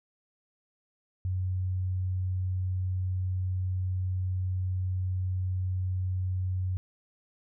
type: tone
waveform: sine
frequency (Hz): 92.5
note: F#2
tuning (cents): 0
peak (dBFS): -27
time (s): 1.25-6.77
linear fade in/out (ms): 0
effects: none